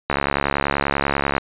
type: click train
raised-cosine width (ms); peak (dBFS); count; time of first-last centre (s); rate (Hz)
0.5; -3; 91; 0.1-1.38; 70.3
effects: resampled to 8000 Hz